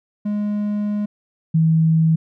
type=tone pair in turn; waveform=triangle / sine; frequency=207.7 / 161.14 Hz; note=G#3 / E3; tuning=0 / -39 cents; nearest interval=major third; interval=439 cents; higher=first; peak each=-17 / -12 dBFS; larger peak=second; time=0.25-1.06 / 1.54-2.16 s; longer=first; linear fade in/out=10 ms; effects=none